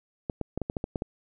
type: clicks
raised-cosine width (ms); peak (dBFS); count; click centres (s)
2; -16; 9; 0.298 / 0.413 / 0.576 / 0.617 / 0.699 / 0.768 / 0.841 / 0.958 / 1.021
effects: none